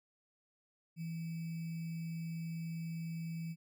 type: tone with sample-and-hold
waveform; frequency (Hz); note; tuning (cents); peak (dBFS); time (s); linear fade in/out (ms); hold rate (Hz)
sine; 164.81; E3; 0; -38; 0.96-3.56; 50; 2450
effects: none